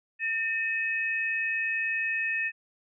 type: tone pair together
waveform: sine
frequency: 1809.9 / 2551 Hz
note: A6 / D#7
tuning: +48 / +43 cents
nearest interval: tritone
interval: 595 cents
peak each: -29 / -29 dBFS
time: 0.19-2.52 s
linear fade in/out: 50 ms
effects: none